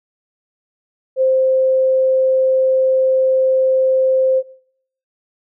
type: tone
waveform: sine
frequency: 523.3 Hz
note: C5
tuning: in tune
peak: -11 dBFS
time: 1.16-4.43 s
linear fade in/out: 50 ms
effects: noise-tail reverb RT60 0.7 s tail -22 dB re dry